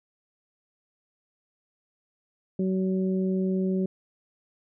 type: harmonic tone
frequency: 188.1 Hz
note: F#3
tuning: 29 cents sharp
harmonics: 1 / 2 / 3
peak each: -24 / -29 / -39 dBFS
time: 2.59-3.86 s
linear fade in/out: 5 ms
effects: none